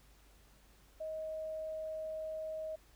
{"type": "tone", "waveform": "sine", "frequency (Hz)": 630, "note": "D#5", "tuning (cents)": 21, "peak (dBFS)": -38, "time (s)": [1, 2.76], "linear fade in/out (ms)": 10, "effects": ["added 50 Hz sine -63 dBFS peak until 2.95 s", "pink hiss -66 dBFS RMS until 2.95 s"]}